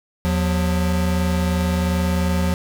square tone pair together, 80.2 / 179.53 Hz, E2 / F3, -47 / +48 cents, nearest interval octave + major second, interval 1395 cents, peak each -21 / -21 dBFS, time 0.25-2.54 s, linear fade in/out 0 ms, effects none

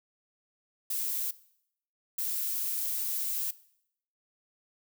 violet noise bursts at uneven times, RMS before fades -32 dBFS, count 2, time 0.9-1.31 / 2.18-3.51 s, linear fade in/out 5 ms, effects noise-tail reverb RT60 0.7 s tail -19 dB re dry

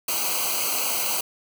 white noise with comb filter, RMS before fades -25 dBFS, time 0.08-1.21 s, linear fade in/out 5 ms, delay 0.56 ms, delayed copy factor -1, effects none

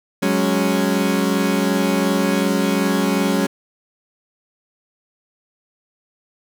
30% pulse chord, F# suspended second, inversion none, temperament equal, 185 / 207.7 / 277.2 Hz, F#3 / G#3 / C#4, 0 / 0 / 0 cents, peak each -18 dBFS, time 0.22-3.47 s, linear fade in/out 10 ms, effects none

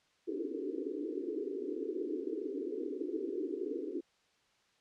white band-pass noise, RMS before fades -38 dBFS, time 0.27-4.01 s, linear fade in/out 10 ms, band 270 to 450 Hz, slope 96 dB/octave, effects white hiss -71 dBFS RMS until 4.8 s + low-pass 5000 Hz 12 dB/octave

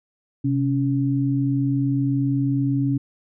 sine tone pair together, 130.81 / 279.1 Hz, C3 / C#4, 0 / +12 cents, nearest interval octave + minor second, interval 1312 cents, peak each -21 dBFS, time 0.44-2.98 s, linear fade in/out 10 ms, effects none

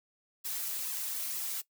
blue noise with flanger, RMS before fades -36 dBFS, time 0.44-1.62 s, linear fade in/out 20 ms, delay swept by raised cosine 1.3 to 4.9 ms, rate 2.2 Hz, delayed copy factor -0.85, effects noise-tail reverb RT60 0.1 s tail -18 dB re dry

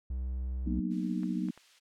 triangle tone, 63.6 Hz, C2, 48 cents flat, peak -30 dBFS, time 0.1-0.8 s, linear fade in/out 5 ms
sine chord, B major seventh, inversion second, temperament just, 185.21 / 231.5 / 246.9 / 308.7 Hz, F#3 / A#3 / B3 / D#4, +2 / -12 / 0 / -14 cents, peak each -33 / -37 / -37 / -36 dBFS, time 0.66-1.51 s, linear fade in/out 10 ms
violet noise, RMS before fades -42 dBFS, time 0.9-1.8 s, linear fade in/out 20 ms
clicks, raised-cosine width 0.5 ms, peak -36 dBFS, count 3, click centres 1.233 / 1.486 / 1.576 s
effects low-pass 3000 Hz 12 dB/octave

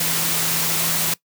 sine tone in noise, 164.6 Hz, E3, 2 cents flat, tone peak -31 dBFS, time 0-1.14 s, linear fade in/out 5 ms, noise white, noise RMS -21 dBFS, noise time 0-1.14 s, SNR -13 dB, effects noise-tail reverb RT60 0.1 s tail -20 dB re dry + high-pass 100 Hz 12 dB/octave

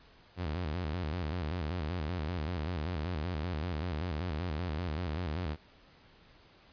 sawtooth tone with vibrato, 82.5 Hz, E2, 2 cents sharp, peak -29 dBFS, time 0.36-5.57 s, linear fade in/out 50 ms, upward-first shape square, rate 5.2 Hz, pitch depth 150 cents each way, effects pink hiss -60 dBFS RMS until 6.72 s + resampled to 11025 Hz

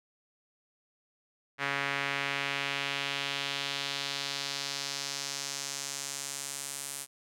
sawtooth tone with band-pass filter sweep, 140 Hz, C#3, 18 cents sharp, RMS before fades -35 dBFS, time 1.58-7.07 s, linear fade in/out 50 ms, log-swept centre 1900 to 9500 Hz, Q 1.7, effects none

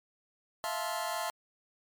sawtooth chord, F major seventh, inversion third, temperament just, 654.8 / 698.5 / 873.1 / 1047.7 Hz, E5 / F5 / A5 / C6, -12 / 0 / -14 / +2 cents, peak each -34 dBFS, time 0.64-1.3 s, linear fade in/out 0 ms, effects MP3 96 kbps

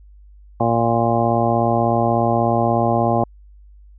harmonic tone, 116.54 Hz, A#2, in tune, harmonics 1 / 2 / 3 / 4 / 5 / 6 / 7 / 9, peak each -22 / -22 / -24 / -27 / -22 / -21 / -22 / -27 dBFS, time 0.6-3.24 s, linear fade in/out 5 ms, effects added 50 Hz sine -42 dBFS peak until 3.98 s

